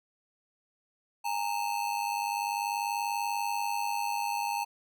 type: ring-modulated tone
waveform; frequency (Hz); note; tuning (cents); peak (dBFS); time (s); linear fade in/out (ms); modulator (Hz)
square; 874; A5; -12; -27; 1.24-4.65; 20; 50.2
effects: none